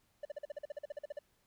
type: tone bursts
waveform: triangle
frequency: 587 Hz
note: D5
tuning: 1 cent flat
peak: -36 dBFS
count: 15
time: 0.23-1.19 s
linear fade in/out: 5 ms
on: 22 ms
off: 45 ms
effects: pink hiss -74 dBFS RMS until 1.46 s